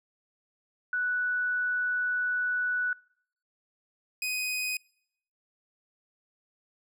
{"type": "tone pair in turn", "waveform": ["sine", "sawtooth"], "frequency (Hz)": [1480, 2501], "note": ["F#6", "D#7"], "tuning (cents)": [0, 8], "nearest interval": "major sixth", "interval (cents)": 908, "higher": "second", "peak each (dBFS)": -26, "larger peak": "neither", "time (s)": [[0.93, 2.93], [4.22, 4.77]], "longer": "first", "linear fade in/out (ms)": 2, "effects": ["noise-tail reverb RT60 0.7 s tail -26 dB re dry"]}